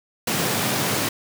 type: high-pass noise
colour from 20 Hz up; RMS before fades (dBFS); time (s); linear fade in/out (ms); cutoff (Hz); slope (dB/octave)
pink; -23; 0.27-1.09; 5; 100; 96
effects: none